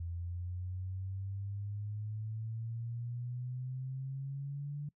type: exponential sweep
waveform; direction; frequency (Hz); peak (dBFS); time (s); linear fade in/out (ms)
sine; up; 84.3 to 146.83; -37; 0-4.89; 5
effects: noise-tail reverb RT60 0.1 s tail -23 dB re dry